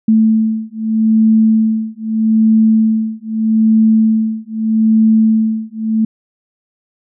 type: beating tone pair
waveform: sine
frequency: 220 / 220.8 Hz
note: A3 / A3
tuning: 0 / +6 cents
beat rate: 0.8 Hz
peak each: -12 dBFS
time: 0.08-6.05 s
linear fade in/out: 5 ms
effects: none